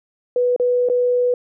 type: tone with dropouts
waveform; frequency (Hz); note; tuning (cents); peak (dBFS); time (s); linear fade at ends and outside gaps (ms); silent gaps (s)
sine; 492.5; B4; -5; -14; 0.36-1.34; 2; 0.563-0.598 / 0.888-0.898
effects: none